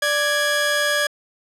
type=tone pair together; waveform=sawtooth; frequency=587.3 / 1662.6 Hz; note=D5 / G#6; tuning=0 / +1 cents; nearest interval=octave + tritone; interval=1801 cents; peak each=-18 / -16 dBFS; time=0.02-1.07 s; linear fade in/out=5 ms; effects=low-pass 11000 Hz 12 dB/octave